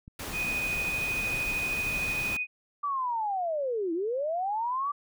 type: clicks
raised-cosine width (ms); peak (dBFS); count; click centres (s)
5; -33; 7; 0.079 / 0.466 / 0.666 / 0.776 / 0.88 / 1.194 / 1.346
type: noise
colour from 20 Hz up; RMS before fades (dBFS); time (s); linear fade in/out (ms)
pink; -37; 0.19-2.37; 5
type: tone with tremolo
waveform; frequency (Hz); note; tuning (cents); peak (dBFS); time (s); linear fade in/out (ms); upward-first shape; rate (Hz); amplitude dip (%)
sine; 2489; D#7; 0; -27; 0.32-2.47; 50; sine; 13; 25
type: linear two-way sweep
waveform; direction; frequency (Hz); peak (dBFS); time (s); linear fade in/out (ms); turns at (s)
sine; down then up; 1175 to 318.7 to 1175; -27; 2.83-4.92; 10; 3.93
effects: none